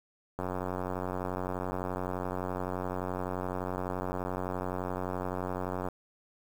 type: click train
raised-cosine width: 1 ms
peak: -20 dBFS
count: 505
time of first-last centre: 0.39-5.886 s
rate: 91.7 Hz
effects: 8-bit